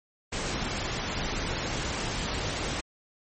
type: noise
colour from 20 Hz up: pink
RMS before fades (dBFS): -31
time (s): 0.32-2.81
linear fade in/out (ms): 10
effects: MP3 32 kbps